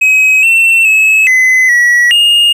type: tone with pitch steps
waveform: triangle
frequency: 2542 / 2696 / 2583 / 2031 / 1931 / 2841 Hz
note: D#7 / E7 / E7 / B6 / B6 / F7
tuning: +36 / +38 / -36 / +48 / -39 / +29 cents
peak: -3 dBFS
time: 0.01-2.53 s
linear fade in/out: 10 ms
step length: 420 ms
effects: none